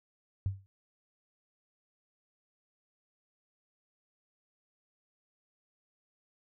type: tone with exponential decay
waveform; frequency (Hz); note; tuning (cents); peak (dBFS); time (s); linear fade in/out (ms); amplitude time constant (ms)
sine; 97.1; G2; -16; -25; 0.46-0.66; 0; 43
effects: none